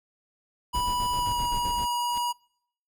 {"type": "tone with pitch glide", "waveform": "square", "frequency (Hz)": [982, 963.5], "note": ["B5", "B5"], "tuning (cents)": [-10, -43], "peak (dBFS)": -26, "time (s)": [0.73, 2.33], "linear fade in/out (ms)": 20, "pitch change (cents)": -33, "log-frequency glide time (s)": [1.13, 1.43]}
{"type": "noise with tremolo", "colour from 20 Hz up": "brown", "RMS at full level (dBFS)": -33, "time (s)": [0.74, 1.86], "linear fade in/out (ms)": 10, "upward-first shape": "square", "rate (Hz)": 7.7, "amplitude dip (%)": 60}
{"type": "noise with exponential growth", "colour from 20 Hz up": "pink", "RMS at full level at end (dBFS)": -40, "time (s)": [2.06, 2.18], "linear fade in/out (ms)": 2, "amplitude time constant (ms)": 25}
{"effects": ["noise-tail reverb RT60 0.7 s tail -26 dB re dry"]}